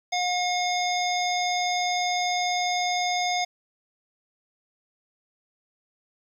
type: harmonic tone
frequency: 719 Hz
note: F#5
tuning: 50 cents flat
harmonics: 1 / 3 / 5 / 7 / 9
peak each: -25 / -30 / -32 / -33 / -35 dBFS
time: 0.12-3.45 s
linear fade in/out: 10 ms
effects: 9-bit